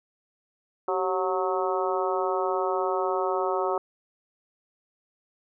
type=harmonic tone with a mistuned harmonic; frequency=183.7 Hz; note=F#3; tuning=12 cents flat; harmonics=2 / 3 / 4 / 5 / 6 / 7; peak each=-28 / -30 / -31 / -32 / -33 / -33 dBFS; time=0.88-3.78 s; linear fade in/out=2 ms; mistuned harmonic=2; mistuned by=+70 cents; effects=none